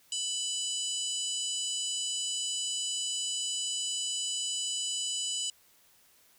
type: harmonic tone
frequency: 993 Hz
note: B5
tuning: 9 cents sharp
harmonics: 3 / 4 / 5 / 6 / 7 / 8 / 9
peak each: -34 / -45 / -41 / -48 / -37 / -38 / -44 dBFS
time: 0.12-5.5 s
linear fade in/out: 2 ms
effects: white hiss -63 dBFS RMS until 6.38 s